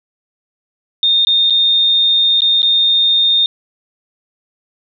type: tone with dropouts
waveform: sine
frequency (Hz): 3657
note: A#7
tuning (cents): -34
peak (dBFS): -9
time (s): 1.03-3.46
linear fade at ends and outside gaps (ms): 1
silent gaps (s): 1.25-1.27 / 1.499-1.505 / 2.406-2.419 / 2.619-2.629
effects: none